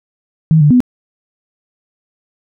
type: tone with pitch steps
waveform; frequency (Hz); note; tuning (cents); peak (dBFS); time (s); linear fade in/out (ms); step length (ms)
sine; 158.7 / 147.8 / 248.5; D#3 / D3 / B3; +35 / +11 / +11; -5; 0.51-0.804; 0; 98
effects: none